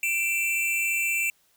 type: tone pair together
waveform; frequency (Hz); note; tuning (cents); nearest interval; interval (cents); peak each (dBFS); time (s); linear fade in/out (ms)
square; 2348 / 2683; D7 / E7; -1 / +30; major second; 231; -27; 0.03-1.3; 2
effects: white hiss -65 dBFS RMS until 1.56 s